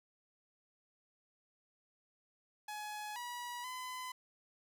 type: tone with pitch steps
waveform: sawtooth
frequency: 843 / 969 / 1013 Hz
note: G#5 / B5 / B5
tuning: +26 / -33 / +44 cents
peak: -38 dBFS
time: 2.68-4.12 s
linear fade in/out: 5 ms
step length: 480 ms
effects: none